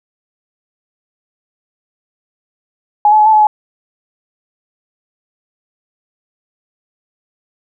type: tone with pitch steps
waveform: sine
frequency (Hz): 836 / 859 / 848 / 875 / 855 / 848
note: G#5 / A5 / G#5 / A5 / A5 / G#5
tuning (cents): +11 / -42 / +36 / -10 / -50 / +36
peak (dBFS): -5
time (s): 3.05-3.47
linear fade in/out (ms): 2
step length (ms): 70
effects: none